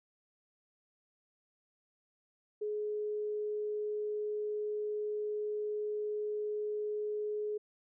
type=tone; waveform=sine; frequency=421.3 Hz; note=G#4; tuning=25 cents sharp; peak=-33 dBFS; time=2.61-7.58 s; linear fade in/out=10 ms; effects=none